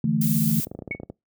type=chord; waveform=sine; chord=D suspended second; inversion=none; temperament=just; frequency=146.83 / 165.19 / 220.2 Hz; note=D3 / E3 / A3; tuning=0 / +4 / +2 cents; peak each=-25 / -24 / -22 dBFS; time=0.04-0.6 s; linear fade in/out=2 ms
type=noise; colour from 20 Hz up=violet; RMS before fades=-28 dBFS; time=0.21-0.65 s; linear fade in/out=5 ms
type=clicks; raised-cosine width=2 ms; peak=-21 dBFS; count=11; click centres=0.67 / 0.715 / 0.75 / 0.79 / 0.822 / 0.877 / 0.91 / 0.949 / 1 / 1.033 / 1.1 s
type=tone with exponential decay; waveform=sine; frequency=2217 Hz; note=C#7; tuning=in tune; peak=-22 dBFS; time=0.91-0.99 s; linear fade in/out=5 ms; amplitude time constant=17 ms
effects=noise-tail reverb RT60 0.2 s tail -25 dB re dry + high-pass 80 Hz 12 dB/octave